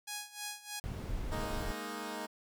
5% pulse tone with tremolo, 830.6 Hz, G#5, in tune, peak -26 dBFS, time 0.07-0.8 s, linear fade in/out 10 ms, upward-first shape sine, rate 3.2 Hz, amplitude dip 85%
brown noise, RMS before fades -38 dBFS, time 0.84-1.72 s, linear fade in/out 0 ms
10% pulse chord, Ab suspended second, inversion none, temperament equal, 207.7 / 233.1 / 311.1 Hz, Ab3 / Bb3 / Eb4, 0 / 0 / 0 cents, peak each -35 / -35 / -34 dBFS, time 1.31-2.27 s, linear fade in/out 20 ms
effects none

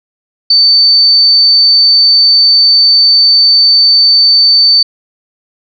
sine tone, 4550 Hz, C#8, 44 cents sharp, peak -3 dBFS, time 0.5-4.83 s, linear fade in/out 5 ms, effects none

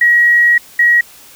sine tone pair in turn, 1905 / 1905 Hz, A#6 / A#6, +37 / +37 cents, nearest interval unison, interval 0 cents, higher neither, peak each -6 dBFS, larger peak neither, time 0.01-0.58 / 0.79-1.01 s, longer first, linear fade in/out 5 ms, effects white hiss -40 dBFS RMS until 1.35 s

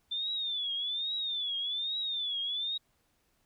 sine tone with vibrato, 3541 Hz, A7, 10 cents sharp, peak -31 dBFS, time 0.11-2.78 s, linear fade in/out 10 ms, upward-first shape triangle, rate 1.2 Hz, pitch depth 160 cents each way, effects pink hiss -73 dBFS RMS until 3.45 s

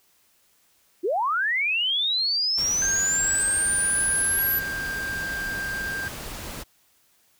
sine linear sweep, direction up, 308.1 to 12000 Hz, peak -21 dBFS, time 1.03-4.6 s, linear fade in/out 20 ms
pink noise, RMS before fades -36 dBFS, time 2.57-6.64 s, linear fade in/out 20 ms
triangle tone, 1587 Hz, G6, 21 cents sharp, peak -26 dBFS, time 2.82-6.08 s, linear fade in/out 0 ms
effects white hiss -63 dBFS RMS until 7.39 s

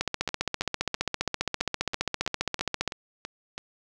two click trains, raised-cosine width 0.2 ms, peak -17 / -9 dBFS, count 11 / 44, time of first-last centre 0.29-3.579 / 0.01-2.877 s, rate 3.04 / 15 Hz, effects none

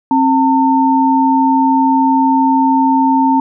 sine tone pair together, 267 / 900 Hz, C4 / A5, +35 / +39 cents, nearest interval octave + major sixth, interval 2104 cents, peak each -11 dBFS, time 0.11-3.4 s, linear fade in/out 2 ms, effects none

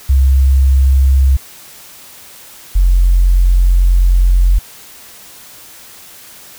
sine tone pair in turn, 66.9 / 44.65 Hz, C2 / F1, +39 / +39 cents, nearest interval perfect fifth, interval 700 cents, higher first, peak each -5 dBFS, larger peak neither, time 0.09-1.37 / 2.75-4.59 s, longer second, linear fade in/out 10 ms, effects tanh soft clip ceiling -1 dBFS + white hiss -37 dBFS RMS until 6.58 s

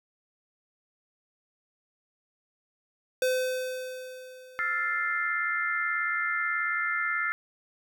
square tone with exponential decay, 511 Hz, C5, 41 cents flat, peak -23 dBFS, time 3.22-5.29 s, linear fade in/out 2 ms, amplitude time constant 450 ms
sine chord, F major seventh, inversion third, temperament equal, 1318.5 / 1396.9 / 1760 / 2093 Hz, E6 / F6 / A6 / C7, 0 / 0 / 0 / 0 cents, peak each -35 / -31 / -31 / -31 dBFS, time 4.59-7.32 s, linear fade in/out 0 ms
effects none

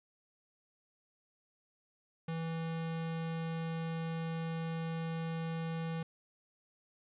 square tone, 163.8 Hz, E3, 11 cents flat, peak -36 dBFS, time 2.28-6.03 s, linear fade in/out 5 ms, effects resampled to 8000 Hz + 11-bit

